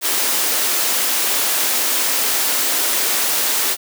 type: high-pass noise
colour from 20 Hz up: white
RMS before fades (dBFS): -18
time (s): 0.01-3.77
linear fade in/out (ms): 50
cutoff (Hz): 250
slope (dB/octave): 24
effects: none